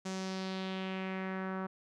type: tone with low-pass filter sweep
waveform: sawtooth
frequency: 189.1 Hz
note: F#3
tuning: 38 cents sharp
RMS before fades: -38 dBFS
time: 0.05-1.67 s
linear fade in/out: 10 ms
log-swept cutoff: 6900 to 1300 Hz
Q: 2.3
effects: none